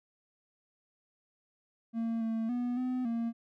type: tone with pitch steps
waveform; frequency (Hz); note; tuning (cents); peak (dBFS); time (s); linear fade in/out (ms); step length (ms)
triangle; 228.4 / 224.7 / 244.3 / 253.3 / 231.4; A#3 / A3 / B3 / B3 / A#3; -35 / +37 / -19 / +44 / -13; -28; 1.93-3.33; 50; 280
effects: none